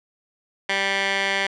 15% pulse tone with band-pass filter, 196 Hz, G3, in tune, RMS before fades -23 dBFS, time 0.69-1.47 s, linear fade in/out 5 ms, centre 2300 Hz, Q 1.6, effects resampled to 22050 Hz

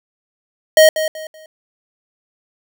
square tone with echo, 627 Hz, D#5, 13 cents sharp, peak -6 dBFS, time 0.77-0.89 s, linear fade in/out 2 ms, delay 190 ms, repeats 3, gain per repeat -11 dB, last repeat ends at 1.46 s, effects none

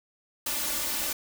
white noise with comb filter, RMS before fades -30 dBFS, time 0.46-1.13 s, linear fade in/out 5 ms, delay 3.4 ms, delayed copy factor +0.8, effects none

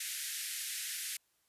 white band-pass noise, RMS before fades -40 dBFS, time 0-1.17 s, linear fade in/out 5 ms, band 1600 to 13000 Hz, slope 48 dB/octave, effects white hiss -75 dBFS RMS until 1.48 s + resampled to 32000 Hz

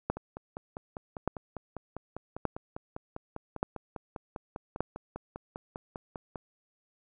two click trains, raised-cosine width 1 ms, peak -24 / -14 dBFS, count 32 / 5, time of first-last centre 0.17-6.358 / 0.1-4.806 s, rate 5.01 / 0.85 Hz, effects none

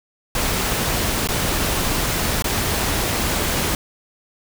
pink noise with dropouts, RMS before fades -21 dBFS, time 0.35-3.75 s, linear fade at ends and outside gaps 2 ms, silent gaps 1.274-1.287 / 2.423-2.442 s, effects none

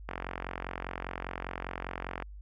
click train, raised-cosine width 0.5 ms, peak -20 dBFS, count 97, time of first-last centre 0.09-2.223 s, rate 45 Hz, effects added 50 Hz sine -43 dBFS peak until 2.41 s

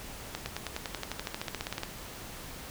accelerating click train, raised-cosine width 0.2 ms, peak -16 dBFS, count 20, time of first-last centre 0.35-1.834 s, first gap 110 ms, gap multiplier 0.96, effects pink hiss -44 dBFS RMS until 2.7 s

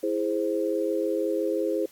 sine chord, E augmented, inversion none, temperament equal, 329.6 / 415.3 / 523.3 Hz, E4 / G#4 / B#4, 0 / 0 / 0 cents, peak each -28 dBFS, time 0.03-1.86 s, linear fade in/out 5 ms, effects white hiss -55 dBFS RMS until 1.91 s + AAC 64 kbps

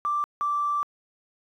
triangle tone pair in turn, 1176 / 1169.2 Hz, D6 / D6, +2 / -8 cents, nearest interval unison, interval 10 cents, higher first, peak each -19 dBFS, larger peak neither, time 0.05-0.24 / 0.41-0.83 s, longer second, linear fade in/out 0 ms, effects tanh soft clip ceiling -21 dBFS

